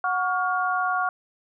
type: tone cluster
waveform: sine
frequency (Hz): 734 / 1123 / 1414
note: F#5 / C#6 / F6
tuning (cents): -14 / +22 / +21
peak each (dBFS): -26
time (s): 0.04-1.09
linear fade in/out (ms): 2
effects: none